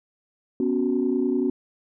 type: chord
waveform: sine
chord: B suspended second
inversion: none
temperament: equal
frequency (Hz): 246.9 / 277.2 / 370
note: B3 / C#4 / F#4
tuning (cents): 0 / 0 / 0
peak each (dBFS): -24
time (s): 0.6-1.5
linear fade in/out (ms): 2
effects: tanh soft clip ceiling -12 dBFS